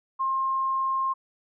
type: tone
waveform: sine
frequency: 1064 Hz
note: C6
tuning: 29 cents sharp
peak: -23 dBFS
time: 0.19-1.14 s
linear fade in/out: 20 ms
effects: none